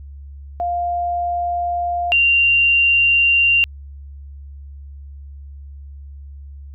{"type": "tone pair in turn", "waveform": "sine", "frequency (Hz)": [700, 2772], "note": ["F5", "F7"], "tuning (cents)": [4, -14], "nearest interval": "2 octaves", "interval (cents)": 2382, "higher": "second", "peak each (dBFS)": [-18, -11], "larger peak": "second", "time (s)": [[0.6, 2.12], [2.12, 3.64]], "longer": "neither", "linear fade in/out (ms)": 0, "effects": ["added 70 Hz sine -33 dBFS peak until 6.74 s"]}